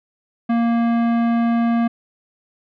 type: tone with tanh clipping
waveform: sine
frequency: 233.1 Hz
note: A#3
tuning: in tune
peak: -17 dBFS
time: 0.49-1.88 s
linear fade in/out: 10 ms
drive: 16 dB
effects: none